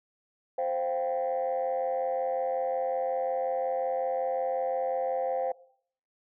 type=chord; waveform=sine; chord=C suspended fourth; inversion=none; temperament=equal; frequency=523.3 / 698.5 / 784 Hz; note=C5 / F5 / G5; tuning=0 / 0 / 0 cents; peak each=-28 / -32 / -32 dBFS; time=0.58-5.52 s; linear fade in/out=5 ms; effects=noise-tail reverb RT60 0.6 s tail -20 dB re dry + tanh soft clip ceiling -21 dBFS